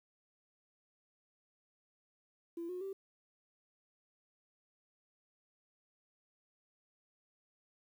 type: tone with pitch steps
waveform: sine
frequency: 338.1 / 362.4 / 388.4 Hz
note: E4 / F#4 / G4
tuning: +44 / -36 / -16 cents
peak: -38 dBFS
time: 2.57-2.93 s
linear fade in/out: 5 ms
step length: 120 ms
effects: tanh soft clip ceiling -34 dBFS + 11-bit